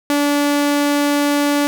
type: tone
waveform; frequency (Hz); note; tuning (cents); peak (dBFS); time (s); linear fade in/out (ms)
sawtooth; 288.9; D4; -28; -10; 0.1-1.67; 0
effects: none